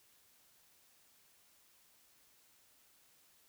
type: silence
effects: white hiss -68 dBFS RMS until 3.48 s